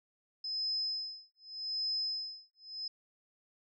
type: tone with tremolo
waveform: sine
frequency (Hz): 5100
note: D#8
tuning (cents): +42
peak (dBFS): -31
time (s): 0.44-2.88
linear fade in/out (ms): 5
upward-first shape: sine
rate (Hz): 0.84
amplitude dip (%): 100
effects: none